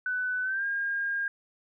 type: tone with pitch glide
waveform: sine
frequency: 1499 to 1615.9 Hz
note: F#6 to G#6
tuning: +22 to -48 cents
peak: -27 dBFS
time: 0.06-1.28 s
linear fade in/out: 2 ms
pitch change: +130 cents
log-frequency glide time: 0.42-0.65 s
effects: none